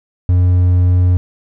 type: tone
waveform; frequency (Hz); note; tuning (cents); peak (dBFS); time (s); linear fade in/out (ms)
triangle; 89.8; F2; +49; -6; 0.29-1.17; 0
effects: none